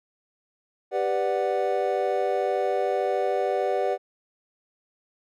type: chord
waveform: triangle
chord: G major seventh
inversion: none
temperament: equal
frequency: 392 / 493.9 / 587.3 / 740 Hz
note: G4 / B4 / D5 / F#5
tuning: 0 / 0 / 0 / 0 cents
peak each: -26 dBFS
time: 0.91-3.98 s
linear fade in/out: 50 ms
effects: none